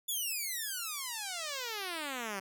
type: exponential sweep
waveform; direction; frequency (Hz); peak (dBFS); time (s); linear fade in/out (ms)
5% pulse; down; 3520 to 188.3; -25; 0.08-2.4; 10
effects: none